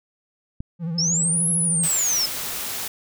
click, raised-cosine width 5 ms, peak -18 dBFS, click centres 0.605 s
triangle tone with vibrato, 166.9 Hz, E3, 22 cents sharp, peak -22 dBFS, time 0.79-1.89 s, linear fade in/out 50 ms, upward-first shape sine, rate 13 Hz, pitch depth 75 cents each way
sine linear two-way sweep, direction up then down, 5100 to 11000 to 5100 Hz, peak -19 dBFS, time 0.98-2.26 s, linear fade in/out 5 ms, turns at 1.49 s
white noise, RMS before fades -29 dBFS, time 1.83-2.88 s, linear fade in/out 5 ms
effects none

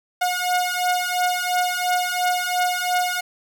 sawtooth beating tone pair, 720 / 722.9 Hz, F#5 / F#5, -47 / -40 cents, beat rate 2.9 Hz, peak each -19 dBFS, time 0.21-3.21 s, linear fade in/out 10 ms, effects none

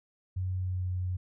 sine tone with pitch glide, 92.5 to 91.17 Hz, F#2 to F#2, 0 to -25 cents, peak -29 dBFS, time 0.36-1.17 s, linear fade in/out 10 ms, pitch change -25 cents, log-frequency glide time 0.56-0.88 s, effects none

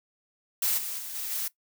blue noise with level steps, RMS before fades -26 / -34 / -38 / -34 / -31 dBFS, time 0.62-1.48 s, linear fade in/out 5 ms, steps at 0.77 / 0.98 / 1.14 / 1.3 s, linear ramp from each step 20 ms, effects noise-tail reverb RT60 0.1 s tail -18 dB re dry

